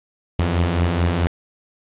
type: beating tone pair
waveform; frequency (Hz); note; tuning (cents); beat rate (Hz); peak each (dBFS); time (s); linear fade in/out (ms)
sawtooth; 82.41 / 87.01; E2 / F2; 0 / -6; 4.6; -19 / -14; 0.39-1.27; 0
effects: resampled to 8000 Hz + 7-bit